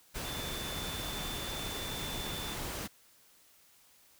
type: tone in noise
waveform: sine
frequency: 3523 Hz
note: A7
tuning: 1 cent sharp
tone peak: -42 dBFS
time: 0.24-2.55 s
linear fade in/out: 20 ms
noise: pink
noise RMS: -39 dBFS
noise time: 0.14-2.88 s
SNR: -6 dB
effects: white hiss -63 dBFS RMS until 4.19 s